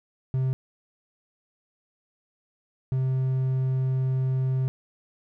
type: tone pair in turn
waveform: triangle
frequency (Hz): 130.81 / 130.81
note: C3 / C3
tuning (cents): 0 / 0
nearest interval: unison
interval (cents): 0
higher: neither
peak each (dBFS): -20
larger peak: neither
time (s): 0.34-0.53 / 2.92-4.68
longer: second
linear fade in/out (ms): 0
effects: none